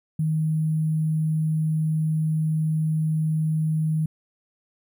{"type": "tone with sample-and-hold", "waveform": "sine", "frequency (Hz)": 156.9, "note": "D#3", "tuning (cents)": 15, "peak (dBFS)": -20, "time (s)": [0.19, 4.06], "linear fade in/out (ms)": 5, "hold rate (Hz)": 11025, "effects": []}